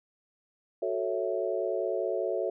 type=chord; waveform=sine; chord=F# minor seventh; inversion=none; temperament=equal; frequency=370 / 440 / 554.4 / 659.3 Hz; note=F#4 / A4 / C#5 / E5; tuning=0 / 0 / 0 / 0 cents; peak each=-33 dBFS; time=0.82-2.5 s; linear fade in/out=5 ms; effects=none